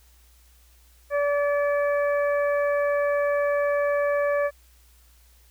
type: harmonic tone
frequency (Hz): 576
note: D5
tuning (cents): -34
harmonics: 1 / 2 / 3 / 4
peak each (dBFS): -21 / -31 / -31 / -39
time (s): 1.1-4.51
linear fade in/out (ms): 50
effects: added 60 Hz sine -54 dBFS peak until 5.5 s + white hiss -60 dBFS RMS until 5.5 s